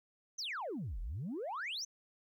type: exponential two-way sweep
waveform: sine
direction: down then up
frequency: 6430 to 37.59 to 6430 Hz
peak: -36 dBFS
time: 0.38-1.85 s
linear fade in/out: 10 ms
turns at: 1 s
effects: tanh soft clip ceiling -35 dBFS + 13-bit